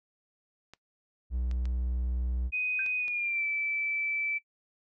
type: clicks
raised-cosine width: 0.2 ms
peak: -30 dBFS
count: 5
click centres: 0.736 / 1.513 / 1.655 / 2.863 / 3.081 s
type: tone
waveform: triangle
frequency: 61.74 Hz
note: B1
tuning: in tune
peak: -26 dBFS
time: 1.3-2.51 s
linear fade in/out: 50 ms
type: tone with pitch glide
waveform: sine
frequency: 2500 to 2319 Hz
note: D#7 to D7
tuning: +8 to -22 cents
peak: -28 dBFS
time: 2.52-4.39 s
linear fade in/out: 20 ms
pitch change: -130 cents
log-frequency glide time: 2.97-3.45 s
type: tone with exponential decay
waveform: sine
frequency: 1566 Hz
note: G6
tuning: 2 cents flat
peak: -32 dBFS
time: 2.79-2.93 s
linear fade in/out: 2 ms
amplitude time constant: 30 ms
effects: noise-tail reverb RT60 0.1 s tail -20 dB re dry